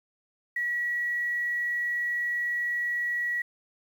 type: tone with quantisation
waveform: sine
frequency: 1926 Hz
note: B6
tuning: 44 cents flat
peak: -26 dBFS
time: 0.56-3.42 s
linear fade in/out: 5 ms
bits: 9
effects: none